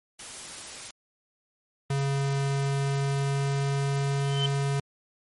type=noise; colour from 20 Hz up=white; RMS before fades=-40 dBFS; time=0.19-0.91 s; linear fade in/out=5 ms
type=tone with pitch glide; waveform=square; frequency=138.59 to 139.39 Hz; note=C#3 to C#3; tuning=0 to +10 cents; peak=-25 dBFS; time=1.9-4.8 s; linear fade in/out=5 ms; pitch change=+10 cents; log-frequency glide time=2.44-4.24 s
type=tone with exponential growth; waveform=sine; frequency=3072 Hz; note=G7; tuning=36 cents flat; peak=-23 dBFS; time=4.15-4.46 s; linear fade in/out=1 ms; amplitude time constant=67 ms
effects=MP3 48 kbps